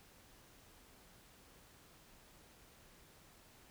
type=silence; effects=pink hiss -63 dBFS RMS until 3.7 s